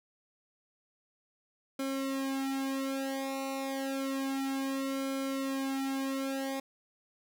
sawtooth tone with flanger, 270 Hz, C#4, 45 cents flat, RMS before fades -34 dBFS, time 1.79-6.6 s, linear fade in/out 5 ms, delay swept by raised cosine 1.1 to 3.1 ms, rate 0.3 Hz, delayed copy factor -1, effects none

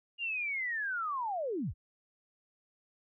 sine linear sweep, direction down, 2844 to 33.71 Hz, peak -32 dBFS, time 0.18-1.74 s, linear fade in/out 50 ms, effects none

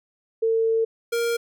sine / square tone pair in turn, 450.3 / 467.7 Hz, A4 / A#4, +40 / +6 cents, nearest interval minor second, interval 66 cents, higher second, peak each -18 / -22 dBFS, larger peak first, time 0.42-0.85 / 1.12-1.37 s, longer first, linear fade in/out 10 ms, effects none

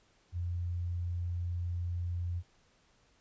sine tone, 87.31 Hz, F2, in tune, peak -32 dBFS, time 0.32-2.43 s, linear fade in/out 50 ms, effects pink hiss -68 dBFS RMS until 3.2 s + resampled to 16000 Hz

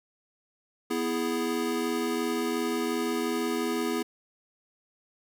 square chord, E major, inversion second, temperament equal, 246.9 / 329.6 / 415.3 Hz, B3 / E4 / G#4, 0 / 0 / 0 cents, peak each -32 dBFS, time 0.9-4.03 s, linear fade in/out 10 ms, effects none

